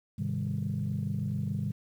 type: chord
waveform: sine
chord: Ab major seventh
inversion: none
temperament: equal with one note detuned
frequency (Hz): 103.83 / 130.81 / 155.56 / 200.2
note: Ab2 / C3 / Eb3 / G3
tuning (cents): 0 / 0 / 0 / +37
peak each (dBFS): -34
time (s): 0.18-1.72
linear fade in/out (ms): 10
effects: tanh soft clip ceiling -22 dBFS + 10-bit